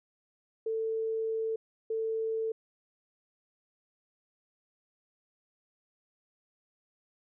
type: tone bursts at uneven times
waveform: sine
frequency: 445.4 Hz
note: A4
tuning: 21 cents sharp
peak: -29 dBFS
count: 2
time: 0.66-1.56 / 1.9-2.52 s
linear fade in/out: 5 ms
effects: none